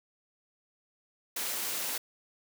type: high-pass noise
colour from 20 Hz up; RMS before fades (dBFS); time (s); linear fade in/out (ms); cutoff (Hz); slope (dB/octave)
white; -34; 1.36-1.98; 5; 230; 12
effects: none